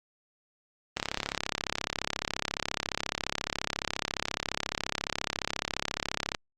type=click train; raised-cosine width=0.2 ms; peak=-11 dBFS; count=186; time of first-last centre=0.97-6.348 s; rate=34.4 Hz; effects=Opus 32 kbps